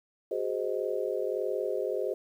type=chord; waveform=sine; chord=Ab dominant seventh; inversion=third; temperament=just; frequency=373.8 / 415.3 / 519.1 / 623 Hz; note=Gb4 / Ab4 / C5 / Eb5; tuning=+18 / 0 / -14 / +2 cents; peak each=-34 / -33 / -33 / -36 dBFS; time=0.31-2.14 s; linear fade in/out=5 ms; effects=10-bit